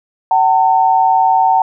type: tone pair together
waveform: sine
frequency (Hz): 759.9 / 900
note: F#5 / A5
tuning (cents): +46 / +39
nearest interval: minor third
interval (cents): 293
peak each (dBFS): -11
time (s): 0.31-1.62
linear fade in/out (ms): 2
effects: none